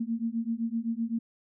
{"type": "beating tone pair", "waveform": "sine", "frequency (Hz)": [225.6, 233.4], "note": ["A3", "A#3"], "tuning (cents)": [44, 2], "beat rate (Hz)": 7.8, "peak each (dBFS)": -31, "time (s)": [0, 1.19], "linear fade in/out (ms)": 10, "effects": []}